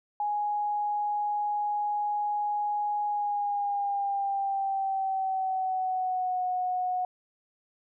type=tone with pitch glide; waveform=sine; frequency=830.6 to 731.5 Hz; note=G#5 to F#5; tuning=0 to -20 cents; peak=-26 dBFS; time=0.2-7.05 s; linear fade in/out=2 ms; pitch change=-220 cents; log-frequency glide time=3.06-6.43 s; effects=none